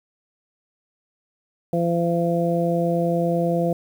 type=harmonic tone; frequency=170.4 Hz; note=F3; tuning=42 cents flat; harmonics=1 / 2 / 3 / 4; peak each=-22 / -26 / -23 / -26 dBFS; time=1.73-3.73 s; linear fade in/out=2 ms; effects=8-bit